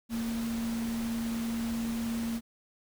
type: tone in noise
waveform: sine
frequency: 230 Hz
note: A#3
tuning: 23 cents flat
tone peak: -30 dBFS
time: 0.09-2.41 s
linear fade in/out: 50 ms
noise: pink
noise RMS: -42 dBFS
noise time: 0.09-2.41 s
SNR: +9 dB
effects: none